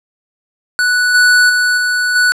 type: tone with level steps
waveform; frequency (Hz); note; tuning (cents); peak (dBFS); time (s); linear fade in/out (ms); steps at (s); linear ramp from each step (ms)
square; 1480; F#6; 0; -11 / -7 / -11 / -13 / -9; 0.79-2.32; 0; 1.14 / 1.49 / 1.77 / 2.15; 10
effects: low-pass 10000 Hz 12 dB/octave